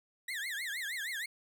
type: tone with vibrato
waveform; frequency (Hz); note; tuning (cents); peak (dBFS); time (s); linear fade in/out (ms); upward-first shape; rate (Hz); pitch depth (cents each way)
35% pulse; 1864.7; A#6; 0; -34; 0.28-1.26; 5; triangle; 6.4; 290
effects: none